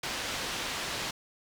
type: low-pass noise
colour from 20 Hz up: white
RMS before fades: -35 dBFS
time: 0.03-1.11 s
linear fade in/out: 5 ms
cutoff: 4400 Hz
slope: 12 dB/octave
effects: none